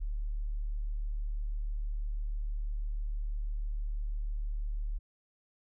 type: tone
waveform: sine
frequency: 36.92 Hz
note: D1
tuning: 10 cents sharp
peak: -31 dBFS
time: 0-4.99 s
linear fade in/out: 20 ms
effects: none